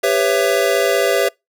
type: chord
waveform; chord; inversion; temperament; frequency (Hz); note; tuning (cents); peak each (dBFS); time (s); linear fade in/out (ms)
square; C# half-diminished seventh; second; just; 399.1 / 498.9 / 554.4 / 665.2; G4 / B4 / C#5 / E5; +31 / +17 / 0 / +16; -20; 0.03-1.29; 10
effects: noise-tail reverb RT60 0.2 s tail -26 dB re dry